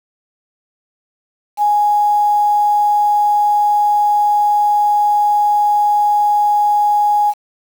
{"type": "tone with quantisation", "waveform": "sine", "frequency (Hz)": 830.6, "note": "G#5", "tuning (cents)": 0, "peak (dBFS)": -10, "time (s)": [1.57, 7.34], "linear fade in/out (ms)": 50, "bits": 6, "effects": []}